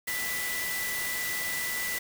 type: tone in noise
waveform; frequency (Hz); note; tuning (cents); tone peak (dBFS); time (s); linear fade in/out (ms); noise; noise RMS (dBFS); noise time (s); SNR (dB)
sine; 1980; B6; +4; -32; 0.07-1.99; 10; white; -34; 0.07-1.99; -1
effects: none